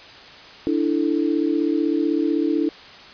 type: chord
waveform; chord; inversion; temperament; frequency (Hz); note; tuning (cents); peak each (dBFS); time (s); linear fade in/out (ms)
sine; D suspended second; none; equal; 293.7 / 329.6 / 440; D4 / E4 / A4; 0 / 0 / 0; -21 / -21 / -27; 0.67-2.69; 0
effects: white hiss -42 dBFS RMS until 3.13 s + resampled to 11025 Hz